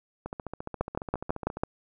two click trains, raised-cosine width 1 ms, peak -21 / -12 dBFS, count 20 / 6, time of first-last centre 0.26-1.57 / 0.81-1.635 s, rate 14.5 / 6.06 Hz, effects none

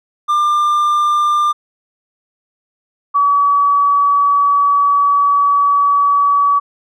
triangle / sine tone pair in turn, 1195 / 1139.8 Hz, D6 / C#6, +30 / +48 cents, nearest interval minor second, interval 82 cents, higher first, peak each -9 dBFS, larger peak neither, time 0.28-1.53 / 3.14-6.6 s, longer second, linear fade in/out 20 ms, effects none

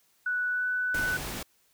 sine tone with pitch glide, 1479 to 1492.7 Hz, F#6 to F#6, -1 to +15 cents, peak -26 dBFS, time 0.26-1.17 s, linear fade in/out 5 ms, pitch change +16 cents, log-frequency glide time 0.5-0.66 s
pink noise, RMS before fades -36 dBFS, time 0.94-1.43 s, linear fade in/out 5 ms
effects white hiss -67 dBFS RMS until 1.73 s

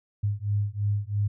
sine beating tone pair, 101.3 / 104.3 Hz, G#2 / G#2, -43 / +8 cents, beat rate 3 Hz, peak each -27 dBFS, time 0.23-1.28 s, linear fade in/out 10 ms, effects none

